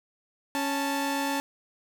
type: tone pair together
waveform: sawtooth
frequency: 277.2 / 880 Hz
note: C#4 / A5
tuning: 0 / 0 cents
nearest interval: octave + minor sixth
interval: 2000 cents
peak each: -25 / -26 dBFS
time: 0.55-1.4 s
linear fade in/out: 0 ms
effects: none